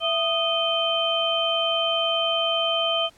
harmonic tone with a mistuned harmonic, 621 Hz, D#5, 3 cents flat, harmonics 1 / 2 / 4 / 5, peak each -25 / -29 / -34 / -23 dBFS, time 0-3.1 s, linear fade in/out 50 ms, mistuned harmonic 1, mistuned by +120 cents, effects pink hiss -56 dBFS RMS until 3.17 s + low-pass 11000 Hz 12 dB/octave

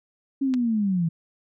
sine linear sweep, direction down, 277.2 to 159.4 Hz, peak -20 dBFS, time 0.41-1.09 s, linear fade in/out 10 ms
clicks, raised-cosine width 0.2 ms, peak -19 / -28 dBFS, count 2, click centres 0.539 / 0.544 s
effects none

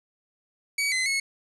sawtooth tone with pitch steps, 2267 / 2046 / 2188 Hz, C#7 / C7 / C#7, +38 / -39 / -23 cents, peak -20 dBFS, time 0.78-1.2 s, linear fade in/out 5 ms, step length 140 ms, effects resampled to 24000 Hz + 9-bit

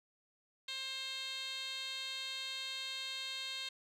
10% pulse tone with band-pass filter, 530 Hz, C5, 22 cents sharp, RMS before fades -42 dBFS, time 0.68-3.69 s, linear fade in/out 5 ms, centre 4100 Hz, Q 3.7, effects none

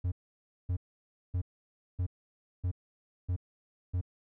triangle tone bursts, 89.8 Hz, F2, 49 cents sharp, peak -26 dBFS, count 7, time 0.04-4.013 s, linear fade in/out 10 ms, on 79 ms, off 570 ms, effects none

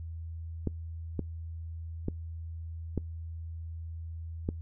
clicks, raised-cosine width 3 ms, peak -17 dBFS, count 5, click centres 0.673 / 1.193 / 2.084 / 2.977 / 4.489 s, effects noise-tail reverb RT60 0.2 s tail -26 dB re dry + added 82 Hz sine -37 dBFS peak until 4.61 s

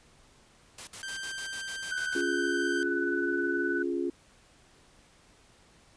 white noise bursts, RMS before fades -42 dBFS, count 10, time 0.78-2.214 s, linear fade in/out 5 ms, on 93 ms, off 56 ms
sawtooth tone, 1568 Hz, G6, in tune, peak -32 dBFS, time 1.03-2.83 s, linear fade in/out 0 ms
sine tone with tremolo, 1494 Hz, F#6, 16 cents sharp, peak -29 dBFS, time 1.91-3.83 s, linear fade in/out 10 ms, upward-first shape sine, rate 19 Hz, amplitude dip 40%
sine chord, Db major, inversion none, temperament equal, 277.2 / 349.2 / 415.3 Hz, Db4 / F4 / Ab4, 0 / 0 / 0 cents, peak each -33 / -30 / -36 dBFS, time 2.15-4.1 s, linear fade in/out 5 ms
effects pink hiss -60 dBFS RMS until 5.96 s + resampled to 22050 Hz

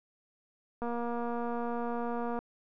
click train, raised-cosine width 1 ms, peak -23 dBFS, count 373, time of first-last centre 0.82-2.39 s, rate 237 Hz, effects none

